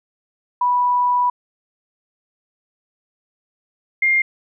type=tone pair in turn; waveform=sine; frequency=983 / 2116 Hz; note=B5 / C7; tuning=-8 / +19 cents; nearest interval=octave + minor second; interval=1327 cents; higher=second; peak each=-14 / -13 dBFS; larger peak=second; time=0.61-1.3 / 4.02-4.22 s; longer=first; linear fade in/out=5 ms; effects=none